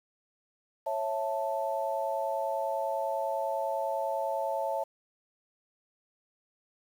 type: chord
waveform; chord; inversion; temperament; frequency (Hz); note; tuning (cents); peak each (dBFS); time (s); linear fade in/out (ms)
sine; A major; first; just; 550 / 660 / 880; C#5 / E5 / A5; -14 / +2 / 0; -33; 0.86-4.84; 10
effects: 9-bit